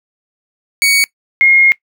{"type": "tone pair in turn", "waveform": ["sawtooth", "sine"], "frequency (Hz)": [2239, 2144], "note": ["C#7", "C7"], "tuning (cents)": [17, 42], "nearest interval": "minor second", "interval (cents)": 75, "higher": "first", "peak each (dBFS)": -5, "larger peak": "neither", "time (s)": [[0.82, 1.04], [1.41, 1.72]], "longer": "second", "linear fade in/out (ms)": 0, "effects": ["noise-tail reverb RT60 0.1 s tail -21 dB re dry"]}